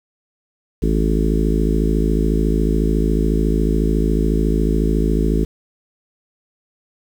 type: harmonic tone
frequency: 54 Hz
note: A1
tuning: 32 cents flat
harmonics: 1 / 3 / 4 / 5 / 6 / 7 / 8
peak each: -17 / -22 / -23 / -24 / -25 / -25 / -26 dBFS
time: 0.82-5.45 s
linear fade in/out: 10 ms
effects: 7-bit